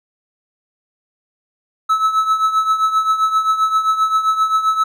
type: tone with tremolo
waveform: triangle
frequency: 1300 Hz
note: E6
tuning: 24 cents flat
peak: -8 dBFS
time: 1.89-4.84 s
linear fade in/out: 10 ms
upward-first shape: triangle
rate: 7.6 Hz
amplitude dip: 75%
effects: none